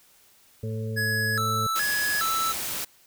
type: harmonic tone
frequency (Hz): 110.4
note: A2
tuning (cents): +6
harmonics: 1 / 2 / 4 / 5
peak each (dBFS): -29 / -36 / -36 / -43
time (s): 0.63-1.67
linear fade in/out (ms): 5
type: tone with vibrato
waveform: square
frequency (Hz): 1489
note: F#6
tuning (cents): +11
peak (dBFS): -25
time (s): 0.96-2.53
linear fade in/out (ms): 20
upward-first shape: square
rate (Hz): 1.2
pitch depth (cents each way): 210
type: noise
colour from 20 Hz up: white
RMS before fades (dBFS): -31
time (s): 1.75-2.85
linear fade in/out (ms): 10
effects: white hiss -58 dBFS RMS until 3.06 s